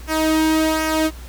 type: tone with flanger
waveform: sawtooth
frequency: 315.4 Hz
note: D#4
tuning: 24 cents sharp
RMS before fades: -18 dBFS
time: 0.07-1.11 s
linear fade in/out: 50 ms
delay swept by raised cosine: 0.24 to 1.54 ms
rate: 1.3 Hz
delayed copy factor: -0.55
effects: added 60 Hz sine -33 dBFS peak until 1.28 s + pink hiss -43 dBFS RMS until 1.28 s